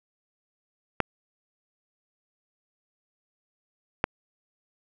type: clicks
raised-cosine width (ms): 0.5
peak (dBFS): -6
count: 2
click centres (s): 1.003 / 4.041
effects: none